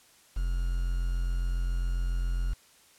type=tone with quantisation; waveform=triangle; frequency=43.65 Hz; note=F1; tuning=in tune; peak=-24 dBFS; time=0.36-2.54 s; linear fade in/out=10 ms; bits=8; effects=white hiss -59 dBFS RMS until 2.98 s + low-pass 11000 Hz 12 dB/octave